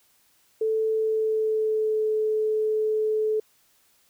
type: tone with pitch glide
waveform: sine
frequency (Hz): 440 to 432.4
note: A4 to A4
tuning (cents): 0 to -30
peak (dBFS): -21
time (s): 0.61-3.4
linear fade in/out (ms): 5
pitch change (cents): -30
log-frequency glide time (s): 0.88-2.07
effects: white hiss -63 dBFS RMS until 4.09 s